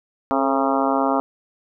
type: harmonic tone with a mistuned harmonic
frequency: 135.6 Hz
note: C#3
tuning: 38 cents flat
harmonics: 2 / 3 / 4 / 5 / 6 / 7 / 8 / 9 / 10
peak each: -22 / -28 / -26 / -24 / -25 / -26 / -29 / -27 / -32 dBFS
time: 0.31-1.2 s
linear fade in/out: 0 ms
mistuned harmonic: 3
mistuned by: +90 cents
effects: none